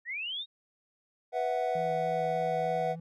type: linear sweep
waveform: sine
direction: up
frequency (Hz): 1797 to 3803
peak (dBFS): -33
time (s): 0.05-0.46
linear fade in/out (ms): 50
type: chord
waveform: triangle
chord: B suspended fourth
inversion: none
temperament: just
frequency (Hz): 493.9 / 658.5 / 740.8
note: B4 / E5 / F#5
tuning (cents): 0 / -2 / +2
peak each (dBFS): -31 / -31 / -29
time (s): 1.32-2.96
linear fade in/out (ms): 50
type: tone with vibrato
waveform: triangle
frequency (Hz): 164.81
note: E3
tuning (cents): 0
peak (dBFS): -37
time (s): 1.75-3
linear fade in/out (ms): 5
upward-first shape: square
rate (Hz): 3.3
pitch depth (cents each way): 18
effects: none